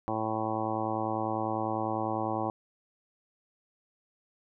harmonic tone, 110 Hz, A2, in tune, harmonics 1 / 2 / 3 / 4 / 5 / 6 / 7 / 8 / 9 / 10, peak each -39 / -39 / -35 / -42 / -37 / -41 / -34 / -40 / -38 / -41 dBFS, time 0.08-2.5 s, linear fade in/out 0 ms, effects none

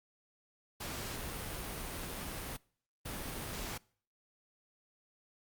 pink noise bursts at uneven times, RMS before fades -41 dBFS, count 2, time 0.8-2.57 / 3.05-3.78 s, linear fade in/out 10 ms, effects noise-tail reverb RT60 0.5 s tail -24 dB re dry + Opus 48 kbps

